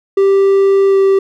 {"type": "tone with pitch glide", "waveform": "triangle", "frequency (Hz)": [392, 389.1], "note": ["G4", "G4"], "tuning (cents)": [0, -13], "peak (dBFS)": -5, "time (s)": [0.17, 1.19], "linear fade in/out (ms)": 5, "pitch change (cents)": -13, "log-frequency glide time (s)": [0.88, 0.97], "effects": []}